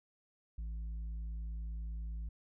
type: tone with tanh clipping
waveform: triangle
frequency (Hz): 55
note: A1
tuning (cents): 0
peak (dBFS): -39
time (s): 0.58-2.29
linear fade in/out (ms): 5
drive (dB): 9
effects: none